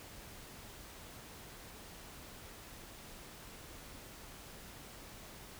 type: silence
effects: pink hiss -52 dBFS RMS until 5.59 s